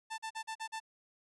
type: tone bursts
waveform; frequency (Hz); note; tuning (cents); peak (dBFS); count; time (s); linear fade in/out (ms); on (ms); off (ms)
sawtooth; 887; A5; +14; -34; 6; 0.1-0.802; 20; 82; 42
effects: resampled to 24000 Hz + 12-bit